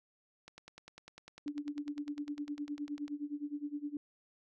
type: click train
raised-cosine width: 0.2 ms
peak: -33 dBFS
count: 27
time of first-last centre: 0.48-3.08 s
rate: 10 Hz
type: tone with tremolo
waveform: sine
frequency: 292 Hz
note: D4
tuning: 10 cents flat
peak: -34 dBFS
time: 1.46-3.97 s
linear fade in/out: 2 ms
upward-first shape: sine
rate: 9.7 Hz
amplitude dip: 90%
effects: none